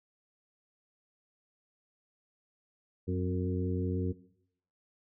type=harmonic tone with a mistuned harmonic; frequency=91.6 Hz; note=F#2; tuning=17 cents flat; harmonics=1 / 2 / 3 / 4 / 5; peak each=-32 / -35 / -37 / -38 / -39 dBFS; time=3.07-4.13 s; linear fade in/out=20 ms; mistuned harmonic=3; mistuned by=-38 cents; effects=noise-tail reverb RT60 0.7 s tail -18 dB re dry